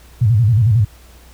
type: tone with vibrato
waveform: sine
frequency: 111.3 Hz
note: A2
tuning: 20 cents sharp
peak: -9 dBFS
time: 0.21-0.85 s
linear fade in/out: 10 ms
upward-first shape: square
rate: 11 Hz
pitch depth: 150 cents each way
effects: added 60 Hz sine -42 dBFS peak until 1.33 s + pink hiss -47 dBFS RMS until 1.33 s